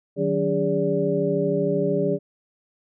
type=tone cluster; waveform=sine; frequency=153.2 / 186.3 / 285.5 / 407.9 / 577 Hz; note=D#3 / F#3 / D4 / G#4 / D5; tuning=-27 / +12 / -49 / -31 / -31 cents; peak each=-28 / -27 / -28 / -23 / -26 dBFS; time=0.16-2.19 s; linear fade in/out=50 ms; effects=none